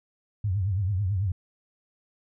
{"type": "tone with vibrato", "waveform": "sine", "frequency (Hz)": 97.1, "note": "G2", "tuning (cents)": -16, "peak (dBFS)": -23, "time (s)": [0.44, 1.32], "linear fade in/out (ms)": 5, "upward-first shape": "triangle", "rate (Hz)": 9.1, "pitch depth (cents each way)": 190, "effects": []}